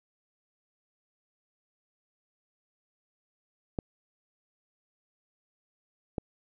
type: clicks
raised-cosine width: 2 ms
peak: -17 dBFS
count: 2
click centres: 3.788 / 6.182 s
effects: none